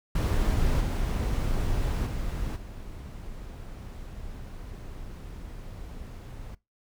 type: noise with level steps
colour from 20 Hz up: brown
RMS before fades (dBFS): -24 / -27 / -31 / -40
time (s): 0.15-6.55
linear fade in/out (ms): 5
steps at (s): 0.8 / 2.05 / 2.55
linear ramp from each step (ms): 20
effects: noise-tail reverb RT60 0.2 s tail -21 dB re dry